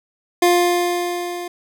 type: tone with level ramp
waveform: 25% pulse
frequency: 351.4 Hz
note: F4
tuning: 11 cents sharp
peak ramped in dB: -7 to -23 dBFS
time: 0.42-1.48 s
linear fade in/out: 5 ms
effects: none